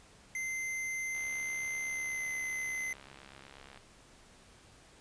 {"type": "tone with pitch glide", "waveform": "square", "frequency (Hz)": [2075, 2051], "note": ["C7", "C7"], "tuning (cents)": [-15, -35], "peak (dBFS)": -35, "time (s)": [0.35, 2.93], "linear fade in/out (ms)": 2, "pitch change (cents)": -20, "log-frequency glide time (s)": [1.84, 2.29]}
{"type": "click train", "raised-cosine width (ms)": 0.3, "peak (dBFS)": -35, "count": 180, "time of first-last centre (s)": [1.15, 3.775], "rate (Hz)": 68.2}
{"effects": ["pink hiss -59 dBFS RMS until 5 s", "resampled to 22050 Hz"]}